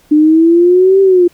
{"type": "exponential two-way sweep", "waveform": "sine", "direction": "up then down", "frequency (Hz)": [297.8, 392, 345.6], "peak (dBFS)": -4, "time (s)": [0.11, 1.28], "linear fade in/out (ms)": 10, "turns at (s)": 1.01, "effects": ["pink hiss -49 dBFS RMS until 1.33 s"]}